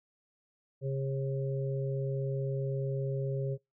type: harmonic tone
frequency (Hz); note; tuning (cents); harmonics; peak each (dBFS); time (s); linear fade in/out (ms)
135.4; C#3; -40; 1 / 3 / 4; -31 / -38 / -39; 0.81-3.58; 50
effects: noise-tail reverb RT60 0.2 s tail -26 dB re dry